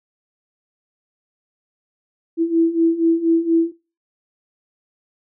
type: beating tone pair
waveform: sine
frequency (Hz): 328.1 / 332.3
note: E4 / E4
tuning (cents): -8 / +14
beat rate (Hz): 4.2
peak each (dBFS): -19 / -15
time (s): 2.37-3.72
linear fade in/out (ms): 50
effects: noise-tail reverb RT60 0.3 s tail -19 dB re dry